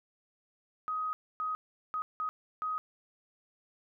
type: tone bursts at uneven times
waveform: sine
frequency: 1257 Hz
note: D#6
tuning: 17 cents sharp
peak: -31 dBFS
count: 5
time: 0.88-1.13 / 1.4-1.55 / 1.94-2.02 / 2.2-2.29 / 2.62-2.78 s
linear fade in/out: 0 ms
effects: none